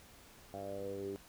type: tone with low-pass filter sweep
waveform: 10% pulse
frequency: 98.8 Hz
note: G2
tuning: 14 cents sharp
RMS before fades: -42 dBFS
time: 0.54-1.16 s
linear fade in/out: 0 ms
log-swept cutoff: 720 to 360 Hz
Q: 6.9
effects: pink hiss -59 dBFS RMS until 1.28 s